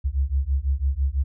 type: beating tone pair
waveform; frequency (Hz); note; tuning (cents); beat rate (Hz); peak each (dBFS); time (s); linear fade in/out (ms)
sine; 65.5 / 71.5; C2 / D2; +2 / -46; 6; -23 / -23; 0.04-1.24; 20
effects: none